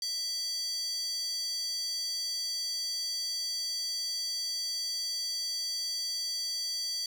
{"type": "tone with high-pass filter", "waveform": "square", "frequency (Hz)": 659.3, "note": "E5", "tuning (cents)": 0, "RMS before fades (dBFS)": -34, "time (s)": [0.02, 7.06], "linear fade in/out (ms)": 2, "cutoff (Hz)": 4900, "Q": 9.4, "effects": []}